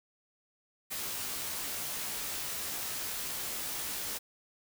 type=noise with comb filter; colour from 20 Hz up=white; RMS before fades=-37 dBFS; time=0.9-4.19 s; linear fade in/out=20 ms; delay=16 ms; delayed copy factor=-0.65; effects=none